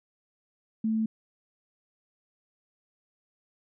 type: tone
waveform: sine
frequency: 220.7 Hz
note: A3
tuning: 5 cents sharp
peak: -24 dBFS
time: 0.84-1.06 s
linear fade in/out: 5 ms
effects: none